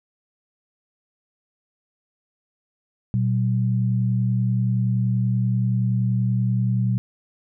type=tone pair together; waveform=sine; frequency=120 / 190.49 Hz; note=B2 / G3; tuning=-49 / -49 cents; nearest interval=minor sixth; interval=800 cents; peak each=-19 / -24 dBFS; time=3.14-6.98 s; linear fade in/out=0 ms; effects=none